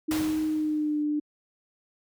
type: tone with pitch glide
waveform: sine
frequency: 311.1 to 298.1 Hz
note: D#4 to D4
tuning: 0 to +26 cents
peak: -24 dBFS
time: 0.08-1.2 s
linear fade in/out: 10 ms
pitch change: -74 cents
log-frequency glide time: 0.47-1.01 s
type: noise with exponential decay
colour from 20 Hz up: pink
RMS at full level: -31 dBFS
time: 0.11-1.03 s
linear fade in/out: 1 ms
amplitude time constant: 200 ms
effects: high-pass 60 Hz 12 dB/octave